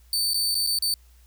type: tone with dropouts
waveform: sawtooth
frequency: 4554 Hz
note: C#8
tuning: 46 cents sharp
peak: -19 dBFS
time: 0.13-0.94 s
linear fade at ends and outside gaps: 1 ms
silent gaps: 0.335-0.343 / 0.545-0.552 / 0.666-0.672 / 0.788-0.823 s
effects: added 60 Hz sine -51 dBFS peak until 1.26 s + white hiss -62 dBFS RMS until 1.26 s